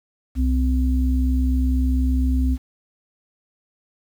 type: tone pair together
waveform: sine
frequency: 64.3 / 257.2 Hz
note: C2 / C4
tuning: -30 / -30 cents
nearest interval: 2 octaves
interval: 2400 cents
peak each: -17 / -23 dBFS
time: 0.35-2.58 s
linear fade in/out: 50 ms
effects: 8-bit